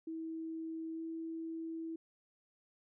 sine tone with pitch glide, 323.7 to 326.3 Hz, E4 to E4, -31 to -18 cents, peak -39 dBFS, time 0.07-1.96 s, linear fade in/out 5 ms, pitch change +13 cents, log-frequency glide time 0.94-1.01 s, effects none

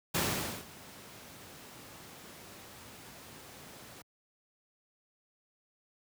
pink noise with ADSR envelope, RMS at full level -29 dBFS, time 0.14-4.02 s, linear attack 10 ms, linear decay 490 ms, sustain -21 dB, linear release 4 ms, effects high-pass 100 Hz 12 dB/octave

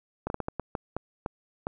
slowing click train, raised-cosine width 1 ms, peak -16 dBFS, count 10, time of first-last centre 0.27-1.669 s, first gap 31 ms, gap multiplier 1.38, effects none

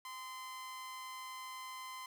sawtooth tone with amplitude modulation, 1032 Hz, C6, 24 cents flat, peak -39 dBFS, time 0.05-2.06 s, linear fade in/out 2 ms, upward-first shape sine, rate 225 Hz, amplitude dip 40%, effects none

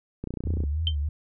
click train, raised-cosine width 3 ms, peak -19 dBFS, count 13, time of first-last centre 0.24-0.637 s, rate 30.2 Hz
sine tone with vibrato, 76.9 Hz, D#2, 20 cents flat, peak -24 dBFS, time 0.45-1.09 s, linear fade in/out 5 ms, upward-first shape triangle, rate 3.2 Hz, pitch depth 140 cents each way
sine tone with exponential decay, 3120 Hz, G7, 9 cents flat, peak -19 dBFS, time 0.87-0.95 s, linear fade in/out 1 ms, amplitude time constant 16 ms
effects none

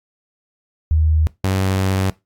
sine / sawtooth tone pair in turn, 78.3 / 95.31 Hz, D#2 / G2, +11 / -48 cents, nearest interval minor third, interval 341 cents, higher second, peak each -12 dBFS, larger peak neither, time 0.91-1.27 / 1.44-2.1 s, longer second, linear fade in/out 0 ms, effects noise-tail reverb RT60 0.2 s tail -20 dB re dry + AAC 64 kbps

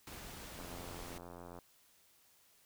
pink noise, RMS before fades -49 dBFS, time 0.07-1.18 s, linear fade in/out 0 ms
click train, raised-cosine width 1 ms, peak -36 dBFS, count 88, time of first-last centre 0.59-1.588 s, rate 87.2 Hz
effects white hiss -68 dBFS RMS until 2.65 s

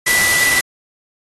sine tone in noise, 1975.5 Hz, B6, in tune, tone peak -14 dBFS, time 0.06-0.61 s, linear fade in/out 10 ms, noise white, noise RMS -17 dBFS, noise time 0.06-0.61 s, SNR 0 dB, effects AAC 32 kbps

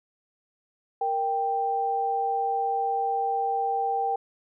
sine tone pair together, 466.2 / 785.5 Hz, A#4 / G5, 0 / +3 cents, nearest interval major sixth, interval 903 cents, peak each -31 / -24 dBFS, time 1.01-4.16 s, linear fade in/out 5 ms, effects none

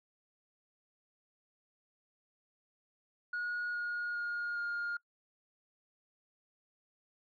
sine tone with pitch steps, 1447 / 1436.2 / 1425.4 / 1414.8 Hz, F#6 / F6 / F6 / F6, -39 / +48 / +35 / +22 cents, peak -32 dBFS, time 3.33-4.97 s, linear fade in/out 5 ms, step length 410 ms, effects noise-tail reverb RT60 0.1 s tail -25 dB re dry + tanh soft clip ceiling -32 dBFS

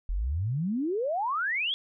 sine exponential sweep, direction up, 39.52 to 3441 Hz, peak -26 dBFS, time 0.09-1.74 s, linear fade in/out 0 ms, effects none

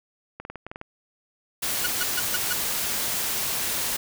clicks, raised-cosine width 0.5 ms, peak -21 dBFS, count 8, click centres 0.4 / 0.451 / 0.5 / 0.557 / 0.666 / 0.715 / 0.759 / 0.814 s
white noise, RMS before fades -27 dBFS, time 1.62-3.97 s, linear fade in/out 10 ms
sawtooth tone bursts, 1455 Hz, F#6, 29 cents flat, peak -20 dBFS, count 5, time 1.84-2.53 s, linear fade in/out 5 ms, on 26 ms, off 140 ms
effects none

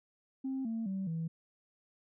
sine tone with pitch steps, 265.6 / 225.9 / 192.2 / 163.5 Hz, C4 / A3 / G3 / E3, +26 / +46 / -34 / -14 cents, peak -32 dBFS, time 0.44-1.28 s, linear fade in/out 10 ms, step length 210 ms, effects tanh soft clip ceiling -30 dBFS

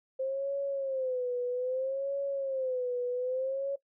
sine tone with vibrato, 523.3 Hz, C5, in tune, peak -29 dBFS, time 0.19-3.76 s, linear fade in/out 10 ms, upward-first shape sine, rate 0.62 Hz, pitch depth 110 cents each way, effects noise-tail reverb RT60 0.1 s tail -18 dB re dry

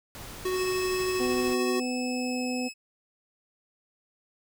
pink noise, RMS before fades -42 dBFS, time 0.15-1.54 s, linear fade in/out 0 ms
square tone with tremolo, 370 Hz, F#4, in tune, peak -26 dBFS, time 0.45-1.8 s, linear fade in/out 5 ms, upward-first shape triangle, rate 13 Hz, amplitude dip 25%
20% pulse tone with pitch glide, 2604 to 2586 Hz, E7 to E7, -22 to -34 cents, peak -30 dBFS, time 0.53-2.74 s, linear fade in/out 50 ms, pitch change -12 cents, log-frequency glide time 1.91-2.45 s
harmonic tone, 251.1 Hz, B3, 29 cents sharp, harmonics 1 / 2 / 3, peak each -29 / -35 / -39 dBFS, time 1.19-2.69 s, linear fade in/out 20 ms
effects none

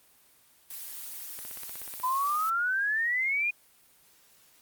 blue noise, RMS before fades -40 dBFS, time 0.7-2.5 s, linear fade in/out 5 ms
click train, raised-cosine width 0.3 ms, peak -28 dBFS, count 11, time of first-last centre 1.39-2 s, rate 16.4 Hz
sine exponential sweep, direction up, 997 to 2472 Hz, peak -25 dBFS, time 2.03-3.51 s, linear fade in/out 10 ms
effects white hiss -61 dBFS RMS until 4.61 s + Opus 24 kbps

